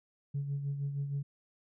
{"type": "tone with tremolo", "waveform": "sine", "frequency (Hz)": 141, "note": "C#3", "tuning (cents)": 30, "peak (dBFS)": -29, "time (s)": [0.34, 1.23], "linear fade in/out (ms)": 10, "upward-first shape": "sine", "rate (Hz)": 6.4, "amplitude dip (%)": 55, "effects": ["tanh soft clip ceiling -28 dBFS"]}